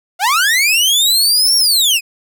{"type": "linear two-way sweep", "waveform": "sawtooth", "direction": "up then down", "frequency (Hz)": [676, 5588, 2434], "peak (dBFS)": -7, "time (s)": [0.19, 2.01], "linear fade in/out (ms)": 50, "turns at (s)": 1.56, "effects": []}